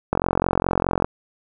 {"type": "click train", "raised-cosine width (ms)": 1, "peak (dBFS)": -4, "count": 42, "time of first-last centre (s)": [0.13, 1.045], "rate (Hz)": 44.8, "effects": []}